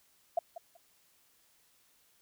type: tone with echo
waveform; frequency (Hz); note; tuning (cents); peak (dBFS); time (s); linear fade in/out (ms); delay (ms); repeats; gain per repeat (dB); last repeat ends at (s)
sine; 681; F5; -44; -25; 0.37-0.39; 5; 190; 2; -14; 0.77
effects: white hiss -68 dBFS RMS until 2.21 s